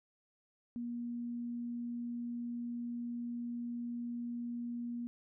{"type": "tone", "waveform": "sine", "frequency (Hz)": 238.5, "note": "A#3", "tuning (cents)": 40, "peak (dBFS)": -37, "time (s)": [0.76, 5.07], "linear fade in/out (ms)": 0, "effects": []}